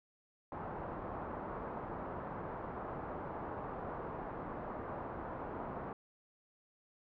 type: low-pass noise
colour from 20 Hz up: white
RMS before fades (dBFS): -43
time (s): 0.52-5.93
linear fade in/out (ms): 2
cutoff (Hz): 1100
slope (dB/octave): 24
effects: none